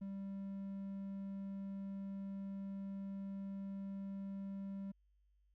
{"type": "tone", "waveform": "triangle", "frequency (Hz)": 196, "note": "G3", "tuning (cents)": 0, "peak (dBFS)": -40, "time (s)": [0.01, 4.92], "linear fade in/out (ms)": 10, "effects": ["added 50 Hz sine -70 dBFS peak until 5.54 s"]}